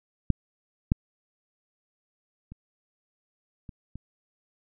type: clicks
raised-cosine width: 5 ms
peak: -8 / -8 / -29 / -28 / -26 dBFS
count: 5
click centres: 0.303 / 0.919 / 2.52 / 3.692 / 3.956 s
effects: none